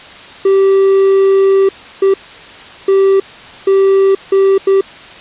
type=tone bursts at uneven times; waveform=triangle; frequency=388.8 Hz; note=G4; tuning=14 cents flat; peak=-4 dBFS; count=6; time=0.45-1.69 / 2.02-2.14 / 2.88-3.2 / 3.67-4.15 / 4.32-4.58 / 4.67-4.81 s; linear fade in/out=5 ms; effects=white hiss -33 dBFS RMS until 5.2 s + resampled to 8000 Hz